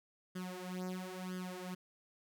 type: tone with flanger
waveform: sawtooth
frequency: 183.5 Hz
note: F#3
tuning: 14 cents flat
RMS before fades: -43 dBFS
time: 0.35-1.75 s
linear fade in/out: 10 ms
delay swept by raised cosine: 0.61 to 5.31 ms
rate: 1 Hz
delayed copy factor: +0.85
effects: none